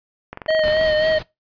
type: click train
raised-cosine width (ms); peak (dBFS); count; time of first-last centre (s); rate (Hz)
0.5; -16; 12; 0.33-0.812; 22.8
type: tone with vibrato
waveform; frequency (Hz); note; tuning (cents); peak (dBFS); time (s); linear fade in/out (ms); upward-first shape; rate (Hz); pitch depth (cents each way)
square; 623; D#5; +2; -16; 0.48-1.19; 10; sine; 3.7; 34
type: noise with tremolo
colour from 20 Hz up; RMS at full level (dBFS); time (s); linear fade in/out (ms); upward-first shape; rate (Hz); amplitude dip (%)
pink; -30; 0.63-1.23; 10; sine; 5.1; 35
effects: noise-tail reverb RT60 0.2 s tail -21 dB re dry + resampled to 11025 Hz